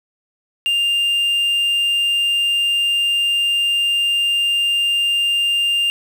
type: tone with quantisation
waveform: triangle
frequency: 2800 Hz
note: F7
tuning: 4 cents sharp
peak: -13 dBFS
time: 0.66-5.9 s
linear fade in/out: 0 ms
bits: 7
effects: none